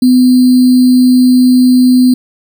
sine tone with sample-and-hold, 252.3 Hz, B3, 37 cents sharp, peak -3 dBFS, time 0.02-2.14 s, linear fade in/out 5 ms, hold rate 4410 Hz, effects none

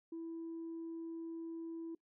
sine tone, 330 Hz, E4, 2 cents sharp, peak -40 dBFS, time 0.12-1.95 s, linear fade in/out 5 ms, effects noise-tail reverb RT60 0.1 s tail -22 dB re dry + tanh soft clip ceiling -39 dBFS

